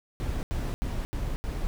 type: noise bursts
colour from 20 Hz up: brown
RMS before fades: -30 dBFS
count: 5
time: 0.2-1.67 s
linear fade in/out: 0 ms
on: 230 ms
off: 80 ms
effects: none